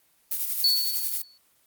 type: noise with tremolo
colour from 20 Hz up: violet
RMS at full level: -26 dBFS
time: 0.31-1.22 s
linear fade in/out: 5 ms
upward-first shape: sine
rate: 11 Hz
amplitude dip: 45%
type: tone with exponential decay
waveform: sine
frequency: 4435 Hz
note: C#8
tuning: in tune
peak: -16 dBFS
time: 0.64-1.38 s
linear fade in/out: 1 ms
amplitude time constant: 160 ms
effects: white hiss -64 dBFS RMS until 1.66 s + Opus 24 kbps